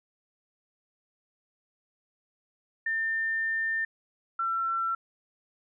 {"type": "tone pair in turn", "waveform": "sine", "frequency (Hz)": [1800, 1348.5], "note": ["A6", "E6"], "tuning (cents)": [39, 39], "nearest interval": "perfect fourth", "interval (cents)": 500, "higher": "first", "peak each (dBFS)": -26, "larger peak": "neither", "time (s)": [[2.86, 3.85], [4.39, 4.95]], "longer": "first", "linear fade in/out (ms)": 5, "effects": []}